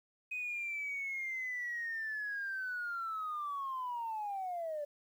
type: linear sweep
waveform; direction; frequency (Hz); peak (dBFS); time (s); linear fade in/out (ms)
sine; down; 2515 to 574; -35; 0.31-4.85; 10
effects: tanh soft clip ceiling -32 dBFS + 11-bit